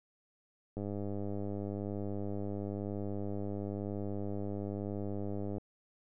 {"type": "click train", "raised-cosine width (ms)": 2, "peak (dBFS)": -26, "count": 487, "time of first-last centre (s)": [0.77, 5.582], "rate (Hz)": 101, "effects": []}